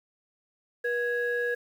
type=tone pair together; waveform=sine; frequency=481.8 / 1661.2 Hz; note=B4 / G#6; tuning=-43 / 0 cents; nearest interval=octave + major sixth; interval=2143 cents; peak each=-27 / -28 dBFS; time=0.84-1.55 s; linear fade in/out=10 ms; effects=tanh soft clip ceiling -20 dBFS + 9-bit